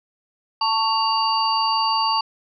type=tone cluster; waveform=sine; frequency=889 / 1115 / 2802 / 4620 Hz; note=A5 / C#6 / F7 / D8; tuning=+18 / +10 / +5 / -29 cents; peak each=-21 / -23 / -29 / -23 dBFS; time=0.61-2.21 s; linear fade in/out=5 ms; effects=none